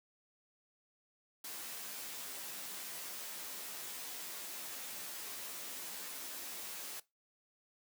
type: noise with comb filter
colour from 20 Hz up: white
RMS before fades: -45 dBFS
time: 1.44-7 s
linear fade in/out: 5 ms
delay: 13 ms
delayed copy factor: -0.65
effects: noise-tail reverb RT60 0.2 s tail -19 dB re dry + high-pass 200 Hz 12 dB/octave